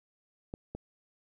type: clicks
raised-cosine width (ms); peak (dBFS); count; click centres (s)
2; -25; 2; 0.539 / 0.75
effects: 11-bit